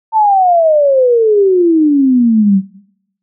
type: exponential sweep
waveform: sine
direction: down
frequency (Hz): 901 to 187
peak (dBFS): -6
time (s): 0.12-2.62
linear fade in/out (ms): 50
effects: noise-tail reverb RT60 0.8 s tail -20 dB re dry